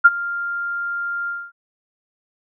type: tone with ADSR envelope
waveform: sine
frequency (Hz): 1396.9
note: F6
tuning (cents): 0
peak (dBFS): -3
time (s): 0.04-1.52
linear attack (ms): 17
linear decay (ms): 35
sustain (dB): -19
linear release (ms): 240
effects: none